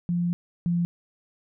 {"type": "tone pair in turn", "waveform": "sine", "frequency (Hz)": [174, 172.7], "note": ["F3", "F3"], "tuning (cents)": [-6, -19], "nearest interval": "unison", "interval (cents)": 13, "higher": "first", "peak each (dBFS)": [-22, -21], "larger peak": "second", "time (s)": [[0.09, 0.33], [0.66, 0.85]], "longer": "first", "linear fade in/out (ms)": 0, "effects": []}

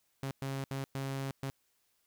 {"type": "tone bursts at uneven times", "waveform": "sawtooth", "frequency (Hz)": 135.8, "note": "C#3", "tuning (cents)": -35, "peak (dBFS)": -31, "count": 5, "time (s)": [[0.23, 0.31], [0.42, 0.64], [0.71, 0.84], [0.95, 1.31], [1.43, 1.5]], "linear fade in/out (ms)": 0, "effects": ["white hiss -75 dBFS RMS until 2.06 s"]}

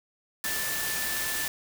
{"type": "tone in noise", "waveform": "sine", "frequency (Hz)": 1759, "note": "A6", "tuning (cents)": -1, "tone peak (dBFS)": -34, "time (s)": [0.44, 1.48], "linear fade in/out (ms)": 2, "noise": "white", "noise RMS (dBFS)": -31, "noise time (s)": [0.44, 1.48], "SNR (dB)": -6, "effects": []}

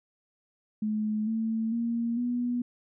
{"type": "tone with pitch steps", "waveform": "sine", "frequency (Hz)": [214.1, 223.4, 233.2, 243.4], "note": ["A3", "A3", "A#3", "B3"], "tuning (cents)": [-47, 27, 1, -25], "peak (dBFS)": -26, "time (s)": [0.82, 2.62], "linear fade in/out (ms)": 5, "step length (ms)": 450, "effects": []}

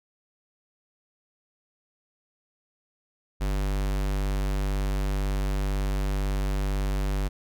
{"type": "tone", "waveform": "square", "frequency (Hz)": 49, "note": "G1", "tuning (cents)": 0, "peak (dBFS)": -25, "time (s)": [3.4, 7.29], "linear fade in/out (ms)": 20, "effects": []}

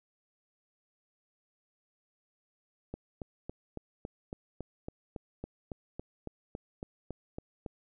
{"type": "click train", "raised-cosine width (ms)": 2, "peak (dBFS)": -25, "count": 18, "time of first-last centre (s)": [2.94, 7.662], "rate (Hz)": 3.6, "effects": []}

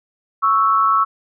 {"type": "tone pair together", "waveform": "sine", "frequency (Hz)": [1108.7, 1318.5], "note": ["C#6", "E6"], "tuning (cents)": [0, 0], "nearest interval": "minor third", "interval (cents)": 300, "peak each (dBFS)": -15, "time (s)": [0.42, 1.05], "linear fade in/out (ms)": 20, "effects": []}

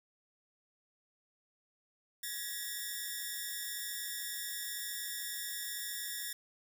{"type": "ring-modulated tone", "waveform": "5% pulse", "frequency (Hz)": 1793, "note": "A6", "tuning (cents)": 32, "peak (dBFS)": -24, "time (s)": [2.23, 6.33], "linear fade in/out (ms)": 5, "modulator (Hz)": 117, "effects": []}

